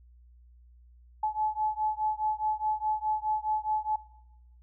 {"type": "beating tone pair", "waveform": "sine", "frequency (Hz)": [857, 861.8], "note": ["A5", "A5"], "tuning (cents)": [-46, -36], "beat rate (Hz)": 4.8, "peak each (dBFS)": [-29, -31], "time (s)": [1.23, 3.96], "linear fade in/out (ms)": 5, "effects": ["noise-tail reverb RT60 1.0 s tail -22 dB re dry", "added 60 Hz sine -53 dBFS peak until 4.62 s"]}